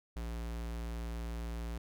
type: tone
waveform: square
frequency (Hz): 57.6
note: A#1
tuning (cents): -20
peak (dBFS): -38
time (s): 0.16-1.78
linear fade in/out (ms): 5
effects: none